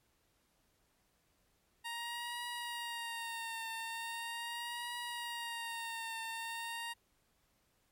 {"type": "tone with vibrato", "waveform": "15% pulse", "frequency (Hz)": 932, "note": "A#5", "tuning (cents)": -1, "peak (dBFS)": -33, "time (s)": [1.84, 6.94], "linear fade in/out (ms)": 20, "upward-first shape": "triangle", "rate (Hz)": 0.4, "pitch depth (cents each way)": 54, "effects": ["pink hiss -75 dBFS RMS until 7.91 s", "MP3 64 kbps"]}